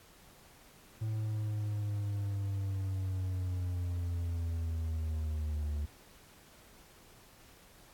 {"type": "linear sweep", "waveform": "triangle", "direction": "down", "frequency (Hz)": [110, 73.1], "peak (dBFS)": -30, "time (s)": [1.01, 5.86], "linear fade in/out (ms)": 10, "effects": ["pink hiss -59 dBFS RMS until 7.93 s", "AAC 64 kbps"]}